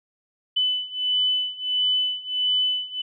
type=beating tone pair; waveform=sine; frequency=3000 / 3001.5 Hz; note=F#7 / F#7; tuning=+23 / +24 cents; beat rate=1.5 Hz; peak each=-25 / -23 dBFS; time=0.56-3.02 s; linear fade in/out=10 ms; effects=none